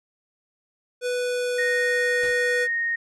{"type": "tone with pitch glide", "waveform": "square", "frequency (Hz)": [493.9, 490.5], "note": ["B4", "B4"], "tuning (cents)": [0, -12], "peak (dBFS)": -24, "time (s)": [1.01, 2.68], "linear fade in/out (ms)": 50, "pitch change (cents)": -12, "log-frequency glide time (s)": [1.13, 2.3]}
{"type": "tone", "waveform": "sine", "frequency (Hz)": 1858, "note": "A#6", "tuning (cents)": -6, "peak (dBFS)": -22, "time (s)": [1.58, 2.96], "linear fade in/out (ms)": 10}
{"type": "noise with exponential decay", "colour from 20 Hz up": "pink", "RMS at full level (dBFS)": -37, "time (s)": [2.23, 2.48], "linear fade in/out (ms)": 1, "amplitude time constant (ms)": 53}
{"effects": ["resampled to 24000 Hz"]}